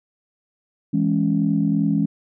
sine chord, C# minor, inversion first, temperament equal, 164.81 / 207.7 / 277.2 Hz, E3 / G#3 / C#4, 0 / 0 / 0 cents, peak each -21 / -20 / -21 dBFS, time 0.93-2.06 s, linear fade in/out 10 ms, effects tanh soft clip ceiling -7 dBFS

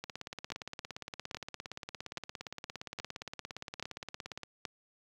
two click trains, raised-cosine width 0.2 ms, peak -23 / -19 dBFS, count 77 / 6, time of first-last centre 0.04-4.433 / 0.52-4.652 s, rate 17.3 / 1.21 Hz, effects high-pass 60 Hz 12 dB/octave + 10-bit

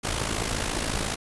pink noise with amplitude modulation, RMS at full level -25 dBFS, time 0.03-1.16 s, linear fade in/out 20 ms, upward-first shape sine, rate 54.3 Hz, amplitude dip 70%, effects resampled to 24000 Hz

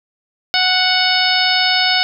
harmonic tone, 739 Hz, F#5, 2 cents flat, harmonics 1 / 2 / 3 / 4 / 5 / 6 / 7, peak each -20 / -20 / -20 / -20 / -20 / -20 / -20 dBFS, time 0.54-2.03 s, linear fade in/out 0 ms, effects none

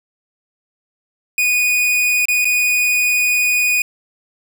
45% pulse tone with dropouts, 2472 Hz, D#7, 12 cents flat, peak -13 dBFS, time 1.38-3.82 s, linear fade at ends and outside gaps 2 ms, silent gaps 2.255-2.284 / 2.446-2.453 s, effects none

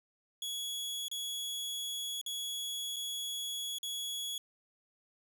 sawtooth tone with dropouts, 3360 Hz, G#7, 19 cents sharp, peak -33 dBFS, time 0.42-4.38 s, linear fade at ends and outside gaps 2 ms, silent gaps 1.083-1.114 / 2.214-2.262 / 2.961-2.965 / 3.785-3.83 s, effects none

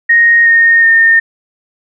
sine tone with pitch steps, 1864.7 / 1844.3 / 1824.2 Hz, A#6 / A#6 / A#6, 0 / -19 / -38 cents, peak -4 dBFS, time 0.09-1.2 s, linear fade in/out 10 ms, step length 370 ms, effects none

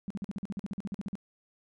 sine tone bursts, 197.6 Hz, G3, 14 cents sharp, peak -32 dBFS, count 16, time 0.08-1.154 s, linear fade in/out 0 ms, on 24 ms, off 46 ms, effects resampled to 24000 Hz

